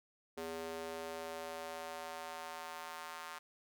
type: tone with high-pass filter sweep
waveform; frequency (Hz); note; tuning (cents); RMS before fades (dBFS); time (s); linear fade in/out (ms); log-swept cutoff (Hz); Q
square; 81.8; E2; -13; -45; 0.37-3.39; 10; 380 to 1100; 1.8
effects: none